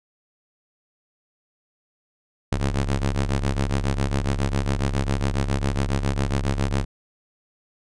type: ring-modulated tone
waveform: sawtooth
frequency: 69.3 Hz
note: C#2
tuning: in tune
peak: -14 dBFS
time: 2.52-6.85 s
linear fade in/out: 5 ms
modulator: 31 Hz
effects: resampled to 22050 Hz